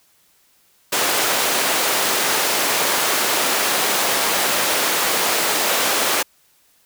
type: high-pass noise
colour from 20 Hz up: pink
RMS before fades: -19 dBFS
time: 0.92-6.23 s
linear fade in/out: 10 ms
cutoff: 470 Hz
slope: 12 dB/octave
effects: white hiss -58 dBFS RMS until 6.85 s